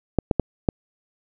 clicks, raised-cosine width 2 ms, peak -4 dBFS, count 4, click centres 0.187 / 0.312 / 0.397 / 0.688 s, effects none

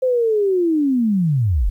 sine linear sweep, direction down, 523.3 to 37.07 Hz, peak -14 dBFS, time 0.02-1.7 s, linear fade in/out 10 ms, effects 9-bit

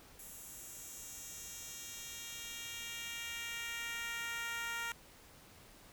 10% pulse tone with high-pass filter sweep, 466.2 Hz, A#4, in tune, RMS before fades -44 dBFS, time 0.19-4.92 s, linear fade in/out 2 ms, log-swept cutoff 10000 to 1200 Hz, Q 1.2, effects pink hiss -59 dBFS RMS until 5.92 s

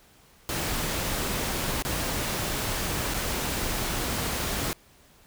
pink noise with dropouts, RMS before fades -29 dBFS, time 0.49-4.73 s, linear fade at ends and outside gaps 0 ms, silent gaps 1.823-1.85 / 3.138-3.143 s, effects pink hiss -57 dBFS RMS until 5.26 s

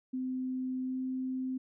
sine tone with pitch glide, 257.3 to 258.9 Hz, C4 to C4, -29 to -18 cents, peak -32 dBFS, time 0.13-1.58 s, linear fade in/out 10 ms, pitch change +11 cents, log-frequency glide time 0.82-0.98 s, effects none

